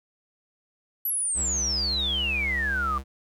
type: exponential sweep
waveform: sine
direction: down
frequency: 11980 to 1166 Hz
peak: -24 dBFS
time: 1.05-2.98 s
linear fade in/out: 2 ms
type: tone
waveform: square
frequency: 67.2 Hz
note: C2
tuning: 47 cents sharp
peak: -32 dBFS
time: 1.34-3.04 s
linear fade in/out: 50 ms
effects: none

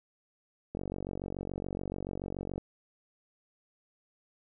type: click train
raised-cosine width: 2 ms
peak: -23 dBFS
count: 87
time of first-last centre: 0.75-2.58 s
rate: 47 Hz
effects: none

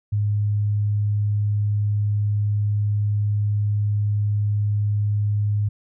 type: tone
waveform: sine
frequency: 103.83 Hz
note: G#2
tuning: in tune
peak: -18 dBFS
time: 0.12-5.69 s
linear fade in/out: 10 ms
effects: none

